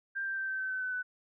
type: tone with pitch steps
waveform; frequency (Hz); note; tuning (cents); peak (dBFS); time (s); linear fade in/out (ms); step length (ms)
sine; 1586 / 1573.2 / 1560.6 / 1548 / 1535.5 / 1523.2 / 1510.9 / 1498.7; G6 / G6 / G6 / G6 / G6 / F#6 / F#6 / F#6; +20 / +6 / -8 / -22 / -36 / +50 / +36 / +22; -32; 0.15-1.03; 20; 110
effects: none